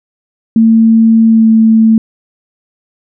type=tone with pitch glide; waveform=sine; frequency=225.1 to 222.6 Hz; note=A3 to A3; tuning=+40 to +20 cents; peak=-3 dBFS; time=0.56-1.98 s; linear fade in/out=2 ms; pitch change=-20 cents; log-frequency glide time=1.28-1.47 s; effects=none